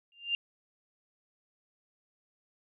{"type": "tone with exponential growth", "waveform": "sine", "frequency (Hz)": 2794, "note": "F7", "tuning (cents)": 0, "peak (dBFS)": -24, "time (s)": [0.12, 0.35], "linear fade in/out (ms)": 1, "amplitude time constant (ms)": 48, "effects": []}